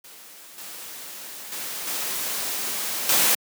white noise with level steps, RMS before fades -45 / -38 / -32 / -28 / -19 dBFS, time 0.04-3.35 s, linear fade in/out 5 ms, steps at 0.58 / 1.52 / 1.87 / 3.09 s, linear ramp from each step 2 ms, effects high-pass 200 Hz 12 dB/octave

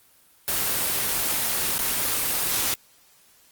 white noise with dropouts, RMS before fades -24 dBFS, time 0.48-2.74 s, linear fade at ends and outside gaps 0 ms, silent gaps 1.781-1.791 s, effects white hiss -57 dBFS RMS until 3.51 s + Opus 24 kbps

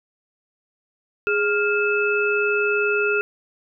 sine tone cluster, 414.3 / 1403 / 2612 Hz, G#4 / F6 / E7, -4 / +8 / -17 cents, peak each -21 / -22 / -24 dBFS, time 1.27-3.21 s, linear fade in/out 0 ms, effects none

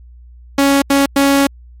sawtooth tone bursts at uneven times, 277.9 Hz, C#4, 4 cents sharp, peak -5 dBFS, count 3, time 0.58-0.82 / 0.9-1.06 / 1.16-1.47 s, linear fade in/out 5 ms, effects added 60 Hz sine -36 dBFS peak until 1.8 s + MP3 64 kbps

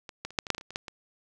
clicks, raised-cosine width 0.2 ms, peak -23 / -17 / -29 / -8 / -21 / -6 / -20 / -18 / -28 / -26 / -13 / -22 dBFS, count 12, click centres 0.092 / 0.25 / 0.306 / 0.388 / 0.468 / 0.503 / 0.548 / 0.581 / 0.611 / 0.706 / 0.759 / 0.882 s, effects none

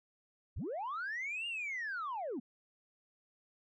sine linear two-way sweep, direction up then down, 34.22 to 2851 to 207.8 Hz, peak -35 dBFS, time 0.56-2.4 s, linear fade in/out 10 ms, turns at 1.47 s, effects tanh soft clip ceiling -34 dBFS

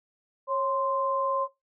sine tone pair together, 547 / 1042.8 Hz, C#5 / C6, -23 / -6 cents, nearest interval major seventh, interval 1117 cents, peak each -27 dBFS, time 0.47-1.48 s, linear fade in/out 50 ms, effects noise-tail reverb RT60 0.2 s tail -18 dB re dry

